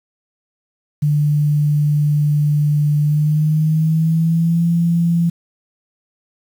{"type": "tone with pitch glide", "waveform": "sine", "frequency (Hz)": [148.2, 169.26], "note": ["D3", "E3"], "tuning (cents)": [16, 46], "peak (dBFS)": -12, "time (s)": [1.02, 5.3], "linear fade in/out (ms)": 10, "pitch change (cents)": 230, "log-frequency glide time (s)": [3.01, 4.66], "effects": ["7-bit"]}